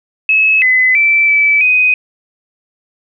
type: tone with pitch steps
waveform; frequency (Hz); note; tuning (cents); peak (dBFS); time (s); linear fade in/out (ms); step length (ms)
sine; 2583 / 2023 / 2328 / 2307 / 2503; E7 / B6 / D7 / D7 / D#7; -36 / +41 / -16 / -31 / +10; -7; 0.29-1.94; 2; 330
effects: none